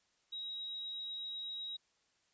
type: tone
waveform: sine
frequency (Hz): 3823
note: A#7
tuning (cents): +43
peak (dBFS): -40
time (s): 0.32-1.77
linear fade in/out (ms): 10
effects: white hiss -75 dBFS RMS until 2.33 s + resampled to 16000 Hz